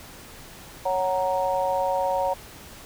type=chord; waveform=sine; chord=F# major; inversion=second; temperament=equal with one note detuned; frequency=554.4 / 743.4 / 932.3 Hz; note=C#5 / F#5 / A#5; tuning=0 / +8 / 0 cents; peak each=-25 / -27 / -26 dBFS; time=0.85-2.34 s; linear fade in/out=10 ms; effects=pink hiss -44 dBFS RMS until 2.85 s